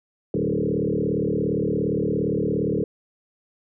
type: tone with frequency modulation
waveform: sine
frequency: 302.8 Hz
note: D#4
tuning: 47 cents flat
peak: -20 dBFS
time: 0.34-2.84 s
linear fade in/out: 2 ms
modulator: 37.3 Hz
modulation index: 4.7
effects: none